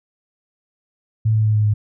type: tone with pitch steps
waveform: sine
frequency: 110 / 108.8 / 107.61 / 106.44 / 105.28 Hz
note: A2 / A2 / A2 / G#2 / G#2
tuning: 0 / -19 / -38 / +43 / +24 cents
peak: -13 dBFS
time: 1.25-1.74 s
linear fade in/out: 10 ms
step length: 98 ms
effects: none